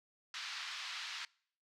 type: band-pass noise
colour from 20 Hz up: white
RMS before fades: -44 dBFS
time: 0.34-1.25 s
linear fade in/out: 2 ms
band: 1100 to 4700 Hz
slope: 24 dB/octave
effects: noise-tail reverb RT60 0.6 s tail -25 dB re dry